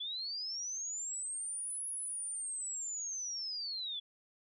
sine linear two-way sweep, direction up then down, 3383 to 10548 to 3383 Hz, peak -37 dBFS, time 0-4 s, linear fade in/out 10 ms, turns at 1.88 s, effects none

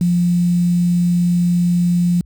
sine tone with quantisation, 175.2 Hz, F3, 6 cents sharp, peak -12 dBFS, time 0.01-2.21 s, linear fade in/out 2 ms, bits 6, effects added 60 Hz sine -42 dBFS peak until 2.25 s

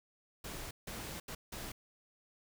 pink noise bursts at uneven times, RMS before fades -44 dBFS, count 4, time 0.44-0.71 / 0.87-1.2 / 1.28-1.35 / 1.52-1.72 s, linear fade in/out 5 ms, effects none

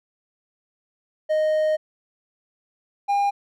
triangle tone pair in turn, 620 / 805.9 Hz, D#5 / G5, -6 / +48 cents, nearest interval perfect fourth, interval 454 cents, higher second, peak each -16 dBFS, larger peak neither, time 1.29-1.77 / 3.08-3.31 s, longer first, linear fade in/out 20 ms, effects none

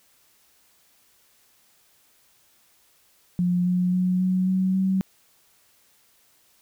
sine tone with pitch steps, 177.8 / 180.18 / 182.59 / 185.03 / 187.5 / 190.01 Hz, F3 / F#3 / F#3 / F#3 / F#3 / F#3, +31 / -46 / -23 / 0 / +23 / +46 cents, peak -19 dBFS, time 3.39-5.01 s, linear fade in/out 0 ms, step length 270 ms, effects white hiss -61 dBFS RMS until 6.61 s

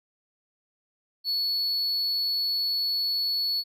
triangle tone, 4409 Hz, C#8, 10 cents flat, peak -23 dBFS, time 1.24-3.64 s, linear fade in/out 50 ms, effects none

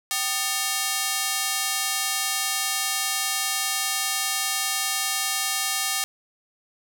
5% pulse ring-modulated tone, 1000 Hz, B5, 21 cents sharp, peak -8 dBFS, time 0.11-6.04 s, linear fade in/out 0 ms, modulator 225 Hz, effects none

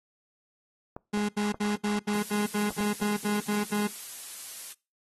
clicks, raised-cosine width 1 ms, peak -24 dBFS, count 6, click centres 0.965 / 1.174 / 1.544 / 2.706 / 2.806 / 3.025 s
35% pulse tone bursts, 207.7 Hz, G#3, in tune, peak -24 dBFS, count 12, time 1.13-3.875 s, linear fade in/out 10 ms, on 160 ms, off 75 ms
blue noise, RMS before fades -39 dBFS, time 2.13-4.73 s, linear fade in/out 5 ms
effects noise-tail reverb RT60 0.3 s tail -24 dB re dry + AAC 32 kbps

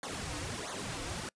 pink noise with flanger, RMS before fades -39 dBFS, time 0.03-1.29 s, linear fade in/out 2 ms, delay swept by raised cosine 0.37 to 5.07 ms, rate 1.5 Hz, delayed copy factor -1, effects noise-tail reverb RT60 0.1 s tail -26 dB re dry + resampled to 22050 Hz

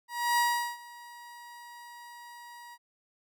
30% pulse tone with ADSR envelope, 956 Hz, A#5, 43 cents sharp, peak -20 dBFS, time 0.08-2.78 s, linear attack 300 ms, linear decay 390 ms, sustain -23 dB, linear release 47 ms, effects none

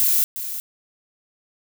violet noise with echo, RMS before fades -18 dBFS, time 0-0.24 s, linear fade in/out 0 ms, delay 360 ms, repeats 1, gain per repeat -11 dB, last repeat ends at 0.6 s, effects none

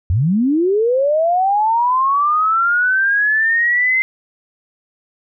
sine linear sweep, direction up, 77.78 to 2081 Hz, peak -12 dBFS, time 0.1-4.02 s, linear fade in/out 0 ms, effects none

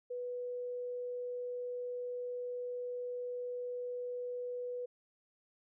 sine tone, 492.2 Hz, B4, 6 cents flat, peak -37 dBFS, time 0.1-4.86 s, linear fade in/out 10 ms, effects none

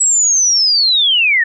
sine linear sweep, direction down, 7860 to 1760 Hz, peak -9 dBFS, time 0-1.44 s, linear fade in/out 10 ms, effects none

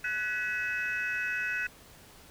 sine tone cluster, 1491 / 1695 / 1949 / 2569 Hz, F#6 / G#6 / B6 / E7, +13 / +35 / -23 / -45 cents, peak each -31 / -39 / -36 / -34 dBFS, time 0.04-1.67 s, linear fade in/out 5 ms, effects tanh soft clip ceiling -23 dBFS + pink hiss -54 dBFS RMS until 2.3 s

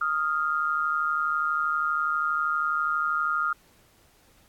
sine tone pair together, 1244.5 / 1396.9 Hz, D#6 / F6, 0 / 0 cents, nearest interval major second, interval 200 cents, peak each -26 dBFS, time 0.01-3.53 s, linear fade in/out 5 ms, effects pink hiss -60 dBFS RMS until 4.48 s + AAC 64 kbps

